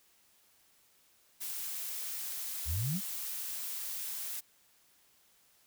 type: noise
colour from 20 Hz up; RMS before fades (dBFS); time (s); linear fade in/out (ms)
blue; -39; 1.4-4.41; 20
type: exponential sweep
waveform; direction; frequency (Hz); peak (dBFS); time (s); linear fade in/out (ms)
sine; up; 65.41 to 211.1; -31; 2.65-3.01; 50
effects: white hiss -67 dBFS RMS until 5.66 s